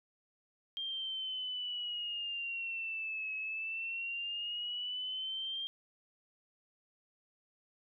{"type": "exponential two-way sweep", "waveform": "sine", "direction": "down then up", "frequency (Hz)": [3200, 2567, 3200], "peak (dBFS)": -36, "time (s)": [0.77, 5.67], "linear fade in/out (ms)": 0, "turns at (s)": 3.34, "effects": []}